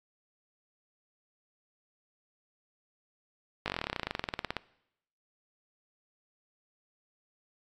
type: slowing click train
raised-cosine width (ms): 0.3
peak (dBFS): -15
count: 26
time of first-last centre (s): 3.66-4.567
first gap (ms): 19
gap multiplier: 1.05
effects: noise-tail reverb RT60 0.8 s tail -21 dB re dry + AAC 64 kbps